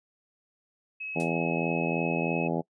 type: tone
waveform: sine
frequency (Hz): 2568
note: E7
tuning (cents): -46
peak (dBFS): -34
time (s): 1-2.48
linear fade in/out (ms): 10
type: harmonic tone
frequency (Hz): 83.1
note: E2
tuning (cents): +15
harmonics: 2 / 3 / 4 / 5 / 6 / 7 / 8 / 9 / 10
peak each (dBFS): -31 / -33 / -34 / -35 / -36 / -36 / -37 / -38 / -38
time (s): 1.15-2.62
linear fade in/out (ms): 20
type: noise with exponential decay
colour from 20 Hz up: blue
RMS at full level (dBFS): -36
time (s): 1.2-1.33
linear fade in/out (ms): 0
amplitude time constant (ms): 28
effects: noise-tail reverb RT60 0.1 s tail -25 dB re dry + resampled to 22050 Hz